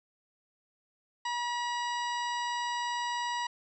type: harmonic tone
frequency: 963 Hz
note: B5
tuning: 44 cents flat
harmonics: 1 / 2 / 3 / 4 / 5 / 6 / 8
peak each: -32 / -38 / -42 / -44 / -46 / -48 / -50 dBFS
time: 1.25-3.47 s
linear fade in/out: 5 ms
effects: none